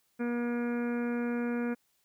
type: harmonic tone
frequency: 239.2 Hz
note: A#3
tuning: 45 cents sharp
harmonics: 1 / 2 / 3 / 4 / 5 / 6 / 7 / 8 / 9 / 10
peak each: -30 / -36 / -47 / -49 / -51 / -44 / -47 / -58 / -52 / -51 dBFS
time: 0.19-1.75 s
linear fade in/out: 20 ms
effects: white hiss -73 dBFS RMS until 2.04 s